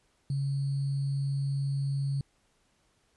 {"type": "tone with sample-and-hold", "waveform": "sine", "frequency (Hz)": 138.59, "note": "C#3", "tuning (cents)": 0, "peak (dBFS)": -27, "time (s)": [0.3, 2.21], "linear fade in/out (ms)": 2, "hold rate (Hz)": 4410, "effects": ["pink hiss -70 dBFS RMS until 3.16 s", "resampled to 24000 Hz"]}